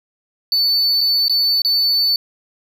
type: tone with dropouts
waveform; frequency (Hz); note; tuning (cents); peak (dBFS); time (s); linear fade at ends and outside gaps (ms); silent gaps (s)
triangle; 4496; C#8; +24; -12; 0.52-2.16; 1; 1.008-1.012 / 1.282-1.296 / 1.619-1.648
effects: none